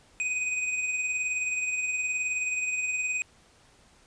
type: tone with tremolo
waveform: square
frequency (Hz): 2500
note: D#7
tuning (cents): +8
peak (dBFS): -26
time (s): 0.2-3.22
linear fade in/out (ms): 0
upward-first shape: sine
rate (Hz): 19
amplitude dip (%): 40
effects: pink hiss -59 dBFS RMS until 4.06 s + resampled to 22050 Hz